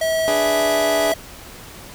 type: tone with pitch glide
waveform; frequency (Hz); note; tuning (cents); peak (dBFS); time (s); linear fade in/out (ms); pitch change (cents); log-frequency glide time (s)
square; 646 to 655; E5 to E5; -35 to -11; -18; 0.01-1.14; 5; +24; 0.25-0.41
type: chord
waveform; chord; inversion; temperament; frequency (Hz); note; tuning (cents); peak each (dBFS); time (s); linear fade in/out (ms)
20% pulse; G# diminished; second; equal; 293.7 / 415.3 / 493.9; D4 / G#4 / B4; 0 / 0 / 0; -20 / -19 / -24; 0.28-1.12; 0
effects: pink hiss -39 dBFS RMS until 1.94 s